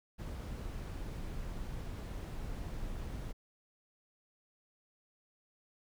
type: noise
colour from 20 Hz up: brown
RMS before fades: -41 dBFS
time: 0.18-3.33 s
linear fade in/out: 20 ms
effects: none

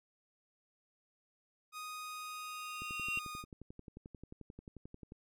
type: tone with pitch glide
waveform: sawtooth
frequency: 1244.5 to 1232.3 Hz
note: D#6 to D#6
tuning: 0 to -17 cents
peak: -39 dBFS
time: 1.72-3.45 s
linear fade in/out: 50 ms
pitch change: -17 cents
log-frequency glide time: 2.46-3.14 s
type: tone with exponential growth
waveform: triangle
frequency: 2758 Hz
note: F7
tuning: 22 cents flat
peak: -31 dBFS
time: 2.04-3.19 s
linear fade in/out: 1 ms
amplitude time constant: 250 ms
type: click train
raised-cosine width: 3 ms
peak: -36 dBFS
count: 27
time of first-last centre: 2.82-5.121 s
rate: 11.3 Hz
effects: none

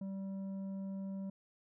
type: tone with tanh clipping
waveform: sine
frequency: 193.8 Hz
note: G3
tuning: 20 cents flat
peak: -40 dBFS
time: 0.01-1.3 s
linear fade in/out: 5 ms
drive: 7 dB
effects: none

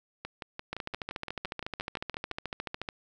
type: two click trains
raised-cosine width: 0.3 ms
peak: -18 / -21 dBFS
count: 31 / 13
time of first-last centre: 0.73-2.888 / 0.25-2.315 s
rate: 13.9 / 5.81 Hz
effects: none

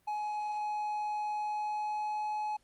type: tone with pitch glide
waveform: triangle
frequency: 842 to 847.9 Hz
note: G#5 to G#5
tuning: +24 to +36 cents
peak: -30 dBFS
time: 0.07-2.57 s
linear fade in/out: 10 ms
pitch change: +12 cents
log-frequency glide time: 1.31-2.28 s
effects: pink hiss -71 dBFS RMS until 2.63 s + Opus 32 kbps

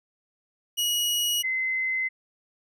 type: tone pair in turn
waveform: sawtooth / sine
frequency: 2905 / 2054 Hz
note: F#7 / C7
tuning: -32 / -33 cents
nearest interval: tritone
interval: 601 cents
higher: first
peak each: -20 / -24 dBFS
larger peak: first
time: 0.77-1.43 / 1.43-2.09 s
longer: neither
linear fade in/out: 20 ms
effects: none

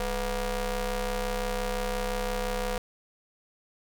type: ring-modulated tone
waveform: sawtooth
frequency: 233.1 Hz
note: A#3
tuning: in tune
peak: -21 dBFS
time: 0-2.78 s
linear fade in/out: 0 ms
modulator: 266 Hz
effects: none

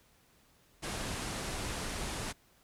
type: low-pass noise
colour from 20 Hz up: pink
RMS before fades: -38 dBFS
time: 0.82-2.33 s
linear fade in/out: 20 ms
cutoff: 11000 Hz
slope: 48 dB/octave
effects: pink hiss -66 dBFS RMS until 2.63 s

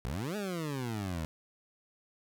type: exponential two-way sweep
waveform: 20% pulse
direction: up then down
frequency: 55.2 to 215.8 to 76.9 Hz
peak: -29 dBFS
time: 0.05-1.25 s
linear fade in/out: 0 ms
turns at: 0.36 s
effects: none

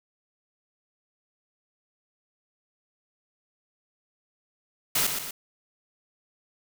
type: noise with echo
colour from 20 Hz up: white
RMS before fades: -24 dBFS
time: 4.95-5.07 s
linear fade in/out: 5 ms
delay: 120 ms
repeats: 2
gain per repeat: -6 dB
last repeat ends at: 5.31 s
effects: none

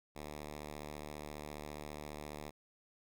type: tone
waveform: 5% pulse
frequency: 74.7 Hz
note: D2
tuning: 30 cents sharp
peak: -33 dBFS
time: 0.15-2.51 s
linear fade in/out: 20 ms
effects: Opus 48 kbps

